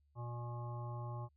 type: harmonic tone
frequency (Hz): 120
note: B2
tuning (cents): -49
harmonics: 1 / 3 / 5 / 7 / 9 / 10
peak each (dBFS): -41 / -55 / -54 / -52 / -52 / -65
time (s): 0.15-1.29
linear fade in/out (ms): 50
effects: added 72 Hz sine -70 dBFS peak until 1.36 s